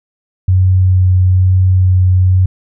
sine tone with vibrato, 92.5 Hz, F#2, in tune, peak -6 dBFS, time 0.48-2.46 s, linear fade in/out 5 ms, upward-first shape sine, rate 1.1 Hz, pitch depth 10 cents each way, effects none

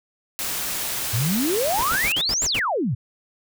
white noise, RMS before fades -27 dBFS, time 0.39-2.12 s, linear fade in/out 0 ms
sine exponential two-way sweep, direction up then down, 103.1 to 7600 to 103.1 Hz, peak -20 dBFS, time 1.13-2.95 s, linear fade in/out 10 ms, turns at 2.44 s
pink noise bursts, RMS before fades -30 dBFS, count 7, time 1.78-2.596 s, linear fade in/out 5 ms, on 54 ms, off 73 ms
effects none

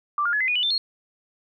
sine tone with pitch steps, 1174.7 / 1413.2 / 1700.1 / 2045 / 2461 / 2960 / 3561 / 4284 Hz, D6 / F6 / G#6 / C7 / D#7 / F#7 / A7 / C8, 0 / +20 / +40 / -40 / -20 / 0 / +20 / +40 cents, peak -20 dBFS, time 0.18-0.78 s, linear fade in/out 2 ms, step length 75 ms, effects none

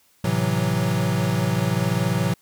square chord, F# half-diminished seventh, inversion first, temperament equal, 110 / 130.81 / 164.81 / 185 Hz, A2 / C3 / E3 / F#3, 0 / 0 / 0 / 0 cents, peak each -26 dBFS, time 0.24-2.34 s, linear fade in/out 5 ms, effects white hiss -60 dBFS RMS until 2.41 s

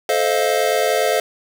square chord, F dominant seventh, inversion first, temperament just, 436.5 / 523.8 / 628.6 / 698.5 Hz, A4 / C5 / Eb5 / F5, -14 / +2 / +18 / 0 cents, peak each -22 dBFS, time 0.09-1.2 s, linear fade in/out 2 ms, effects none

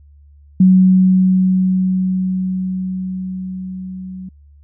sine tone with level ramp, 186.2 Hz, F#3, 11 cents sharp, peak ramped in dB -5 to -27 dBFS, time 0.6-4.29 s, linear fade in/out 5 ms, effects added 72 Hz sine -42 dBFS peak until 4.63 s

